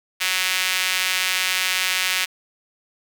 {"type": "tone with high-pass filter", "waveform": "sawtooth", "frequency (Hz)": 185.4, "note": "F#3", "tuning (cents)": 4, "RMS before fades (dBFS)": -22, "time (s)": [0.2, 2.26], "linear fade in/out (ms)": 20, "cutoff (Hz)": 2300, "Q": 1.5, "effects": []}